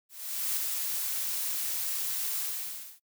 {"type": "noise with ADSR envelope", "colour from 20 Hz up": "blue", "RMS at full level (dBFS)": -29, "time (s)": [0.09, 3], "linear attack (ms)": 480, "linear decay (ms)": 4, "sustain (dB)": -3, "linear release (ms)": 610, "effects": ["noise-tail reverb RT60 0.1 s tail -23 dB re dry"]}